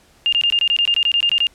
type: tone bursts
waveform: sine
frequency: 2812 Hz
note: F7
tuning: 11 cents sharp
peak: -13 dBFS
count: 14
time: 0.26-1.469 s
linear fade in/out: 0 ms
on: 65 ms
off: 23 ms
effects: pink hiss -53 dBFS RMS until 1.54 s + low-pass 11000 Hz 12 dB/octave